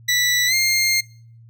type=tone with pitch glide; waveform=20% pulse; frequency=1965 to 2118 Hz; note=B6 to C7; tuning=-9 to +21 cents; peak=-11 dBFS; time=0.08-1.01 s; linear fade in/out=10 ms; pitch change=+130 cents; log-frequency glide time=0.47-0.54 s; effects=noise-tail reverb RT60 0.5 s tail -24 dB re dry + added 115 Hz sine -43 dBFS peak until 1.49 s